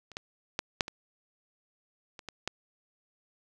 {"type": "clicks", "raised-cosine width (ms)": 0.2, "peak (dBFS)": [-30, -18, -12, -7, -21, -27, -22, -14], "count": 8, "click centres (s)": [0.117, 0.169, 0.591, 0.808, 0.881, 2.192, 2.287, 2.476], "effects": []}